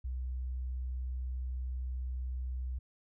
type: tone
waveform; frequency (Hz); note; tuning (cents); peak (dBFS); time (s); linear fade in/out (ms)
sine; 63.2; B1; +41; -34; 0.04-2.79; 10
effects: none